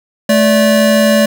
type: tone pair together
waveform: square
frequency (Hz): 217 / 579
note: A3 / D5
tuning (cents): -24 / -25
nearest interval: octave + perfect fourth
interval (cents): 1699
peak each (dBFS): -11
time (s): 0.29-1.26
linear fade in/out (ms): 5
effects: none